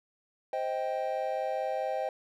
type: chord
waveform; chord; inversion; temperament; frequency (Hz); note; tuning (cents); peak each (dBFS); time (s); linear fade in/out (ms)
triangle; C minor; none; just; 523.3 / 627.9 / 784.9; C5 / Eb5 / G5; 0 / +16 / +2; -32; 0.53-2.09; 2
effects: none